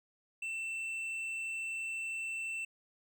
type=tone with hard clipping; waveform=triangle; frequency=2677 Hz; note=E7; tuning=26 cents sharp; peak=-37 dBFS; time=0.42-2.65 s; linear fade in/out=5 ms; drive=8 dB; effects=none